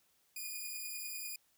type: beating tone pair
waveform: 5% pulse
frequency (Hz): 2449 / 2459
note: D#7 / D#7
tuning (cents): -28 / -21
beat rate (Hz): 10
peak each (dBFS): -32 / -37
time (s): 0.36-1.36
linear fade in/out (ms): 5
effects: white hiss -73 dBFS RMS until 1.57 s